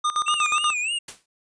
square tone with tremolo, 1217 Hz, D#6, 39 cents flat, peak -20 dBFS, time 0.04-0.74 s, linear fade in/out 10 ms, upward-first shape square, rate 8.3 Hz, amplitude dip 80%
square tone with vibrato, 2637 Hz, E7, in tune, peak -24 dBFS, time 0.26-0.99 s, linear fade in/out 10 ms, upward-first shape sine, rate 3.3 Hz, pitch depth 150 cents each way
white noise with exponential decay, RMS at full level -32 dBFS, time 1.08-1.26 s, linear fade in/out 5 ms, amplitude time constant 37 ms
effects resampled to 22050 Hz

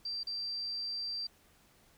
sine tone with dropouts, 4699 Hz, D8, in tune, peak -35 dBFS, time 0.05-1.27 s, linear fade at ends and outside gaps 5 ms, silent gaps 0.233-0.269 s, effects pink hiss -65 dBFS RMS until 1.97 s

